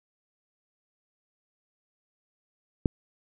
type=click; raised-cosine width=3 ms; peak=-9 dBFS; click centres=2.858 s; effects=none